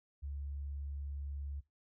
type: tone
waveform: sine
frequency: 70.7 Hz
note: C#2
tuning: 35 cents sharp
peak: -39 dBFS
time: 0.22-1.61 s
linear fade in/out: 20 ms
effects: noise-tail reverb RT60 0.2 s tail -20 dB re dry